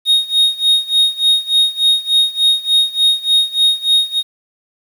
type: tone with tremolo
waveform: triangle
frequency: 3729 Hz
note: A#7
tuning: in tune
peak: -6 dBFS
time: 0.05-4.23 s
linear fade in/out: 50 ms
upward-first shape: sine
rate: 3.4 Hz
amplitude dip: 90%
effects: 7-bit